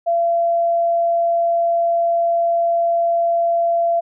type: tone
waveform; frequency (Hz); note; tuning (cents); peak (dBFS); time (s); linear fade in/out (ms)
sine; 680; F5; -46; -14; 0.06-4.01; 20
effects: none